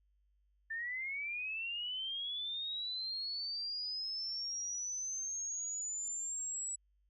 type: linear sweep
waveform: sine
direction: up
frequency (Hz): 1771 to 7860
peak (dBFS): -37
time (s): 0.7-6.76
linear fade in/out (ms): 10
effects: added 50 Hz sine -70 dBFS peak until 7.09 s